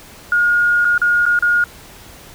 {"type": "tone with dropouts", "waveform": "sine", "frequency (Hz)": 1430, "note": "F6", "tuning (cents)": 41, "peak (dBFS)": -11, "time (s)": [0.32, 1.64], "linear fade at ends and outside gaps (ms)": 2, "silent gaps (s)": [[0.847, 0.851], [0.979, 1.016], [1.255, 1.263], [1.39, 1.424]], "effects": ["pink hiss -40 dBFS RMS until 2.34 s"]}